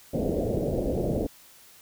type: low-pass noise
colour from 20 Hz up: white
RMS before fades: -27 dBFS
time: 0.13-1.27 s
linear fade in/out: 10 ms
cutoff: 600 Hz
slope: 48 dB/octave
effects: white hiss -53 dBFS RMS until 1.81 s